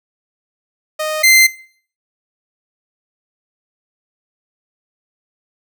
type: tone pair in turn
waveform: sawtooth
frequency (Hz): 619 / 2078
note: D#5 / C7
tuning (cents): -9 / -12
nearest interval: octave + major sixth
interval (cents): 2097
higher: second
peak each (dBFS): -14 / -4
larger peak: second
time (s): 0.99-1.23 / 1.23-1.47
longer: neither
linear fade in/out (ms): 10
effects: noise-tail reverb RT60 0.5 s tail -19 dB re dry